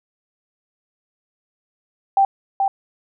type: tone with echo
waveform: sine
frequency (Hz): 784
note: G5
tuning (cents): 0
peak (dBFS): -11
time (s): 2.17-2.25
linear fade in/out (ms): 2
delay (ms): 430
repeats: 1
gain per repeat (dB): -4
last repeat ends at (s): 2.68
effects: none